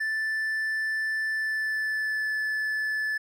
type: tone with pitch glide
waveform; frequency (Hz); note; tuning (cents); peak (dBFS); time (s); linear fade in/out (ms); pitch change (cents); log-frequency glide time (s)
triangle; 1760 to 1736.8; A6 to A6; 0 to -23; -24; 0-3.18; 10; -23; 1.31-2.34
effects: none